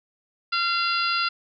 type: harmonic tone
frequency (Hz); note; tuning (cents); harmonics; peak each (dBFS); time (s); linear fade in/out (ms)
688; F5; -26; 2 / 3 / 4 / 5 / 6 / 7; -24 / -35 / -28 / -35 / -31 / -29; 0.52-1.29; 10
effects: none